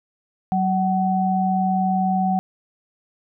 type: tone pair together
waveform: sine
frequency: 188.1 / 752.4 Hz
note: F#3 / F#5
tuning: +29 / +29 cents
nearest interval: 2 octaves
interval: 2400 cents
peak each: -20 / -20 dBFS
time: 0.52-2.39 s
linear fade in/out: 0 ms
effects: none